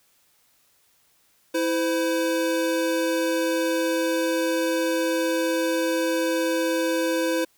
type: tone pair together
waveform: square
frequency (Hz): 327.7 / 512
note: E4 / C5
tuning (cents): -10 / -38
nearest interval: minor sixth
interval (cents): 772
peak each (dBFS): -25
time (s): 1.54-7.45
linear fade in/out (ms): 10
effects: white hiss -63 dBFS RMS until 7.57 s